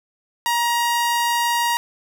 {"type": "tone", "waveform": "sawtooth", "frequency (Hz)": 946, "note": "A#5", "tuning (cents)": 25, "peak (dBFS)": -14, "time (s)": [0.46, 1.77], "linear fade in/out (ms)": 0, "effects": []}